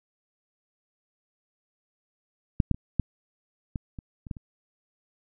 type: clicks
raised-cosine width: 5 ms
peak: -7 / -8 / -25 / -10 / -18 / -25 / -28 / -18 / -29 dBFS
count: 9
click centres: 2.602 / 2.713 / 2.745 / 2.997 / 3.758 / 3.988 / 4.268 / 4.312 / 4.368 s
effects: none